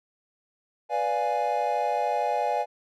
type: chord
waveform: triangle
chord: B diminished seventh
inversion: none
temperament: equal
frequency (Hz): 493.9 / 587.3 / 698.5 / 830.6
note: B4 / D5 / F5 / Ab5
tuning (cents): 0 / 0 / 0 / 0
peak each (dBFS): -30 / -28 / -27 / -25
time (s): 0.89-2.66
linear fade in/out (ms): 50
effects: none